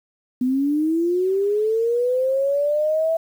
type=linear sweep; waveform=sine; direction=up; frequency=246.9 to 659.3 Hz; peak=-17 dBFS; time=0.41-3.17 s; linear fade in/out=5 ms; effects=8-bit